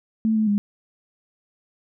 sine tone with pitch steps, 220.7 / 217.1 / 204.5 Hz, A3 / A3 / G#3, +5 / -23 / -26 cents, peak -17 dBFS, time 0.25-0.58 s, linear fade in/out 0 ms, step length 110 ms, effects none

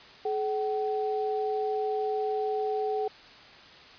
sine tone pair together, 426.5 / 760 Hz, G#4 / F#5, +46 / +46 cents, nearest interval minor seventh, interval 1000 cents, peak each -28 / -31 dBFS, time 0.25-3.08 s, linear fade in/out 5 ms, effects white hiss -50 dBFS RMS until 3.98 s + resampled to 11025 Hz

